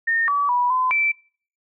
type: tone with pitch steps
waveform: sine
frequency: 1829 / 1145 / 978 / 1020 / 2330 Hz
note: A#6 / D6 / B5 / C6 / D7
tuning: -33 / -44 / -17 / -44 / -14 cents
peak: -17 dBFS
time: 0.07-1.12 s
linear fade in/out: 10 ms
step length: 210 ms
effects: noise-tail reverb RT60 0.5 s tail -25 dB re dry